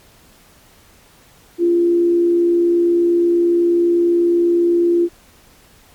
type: tone with frequency modulation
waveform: sine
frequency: 344.6 Hz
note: F4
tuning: 23 cents flat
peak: -11 dBFS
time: 1.58-5.09 s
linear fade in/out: 50 ms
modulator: 68.2 Hz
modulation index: 0.21
effects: pink hiss -49 dBFS RMS until 5.94 s + MP3 96 kbps